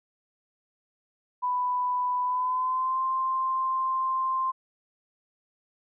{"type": "tone with pitch glide", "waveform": "sine", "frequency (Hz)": [993, 1047.8], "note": ["B5", "C6"], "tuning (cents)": [9, 2], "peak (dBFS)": -24, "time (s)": [1.42, 4.52], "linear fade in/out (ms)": 20, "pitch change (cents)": 93, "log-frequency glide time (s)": [2.23, 3.01], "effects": []}